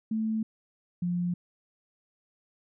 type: tone pair in turn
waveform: sine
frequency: 220 / 176.03 Hz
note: A3 / F3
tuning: 0 / +14 cents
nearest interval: major third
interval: 386 cents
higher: first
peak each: -26 dBFS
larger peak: neither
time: 0.11-0.43 / 1.02-1.34 s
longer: neither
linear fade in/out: 5 ms
effects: none